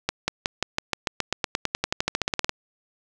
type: accelerating click train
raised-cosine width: 0.2 ms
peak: -5 dBFS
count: 24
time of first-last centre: 0.09-2.494 s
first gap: 190 ms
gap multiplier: 0.94
effects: none